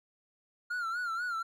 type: tone with vibrato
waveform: triangle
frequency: 1400 Hz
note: F6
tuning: 4 cents sharp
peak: -30 dBFS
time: 0.7-1.43 s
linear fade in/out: 10 ms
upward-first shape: sine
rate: 4.1 Hz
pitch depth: 97 cents each way
effects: none